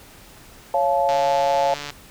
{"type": "chord", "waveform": "sine", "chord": "Db augmented", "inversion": "none", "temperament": "just", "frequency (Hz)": [554.4, 693, 866.2], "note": ["Db5", "F5", "A5"], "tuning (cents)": [0, -14, -27], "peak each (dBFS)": -21, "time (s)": [0.74, 1.74], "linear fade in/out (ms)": 2}
{"type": "click train", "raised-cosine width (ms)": 0.2, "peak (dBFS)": -14, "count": 119, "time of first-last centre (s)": [1.09, 1.904], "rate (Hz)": 145}
{"effects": ["pink hiss -46 dBFS RMS until 2.1 s"]}